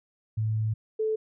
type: tone pair in turn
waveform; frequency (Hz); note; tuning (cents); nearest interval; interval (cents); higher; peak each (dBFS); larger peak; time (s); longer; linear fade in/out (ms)
sine; 109.3 / 436.3; A2 / A4; -11 / -15; 2 octaves; 2396; second; -24; neither; 0.37-0.74 / 0.99-1.16; first; 10
effects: none